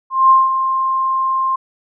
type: tone with ADSR envelope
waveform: sine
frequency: 1056 Hz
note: C6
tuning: 16 cents sharp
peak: -5 dBFS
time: 0.1-1.56 s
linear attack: 200 ms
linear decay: 190 ms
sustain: -9 dB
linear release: 8 ms
effects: none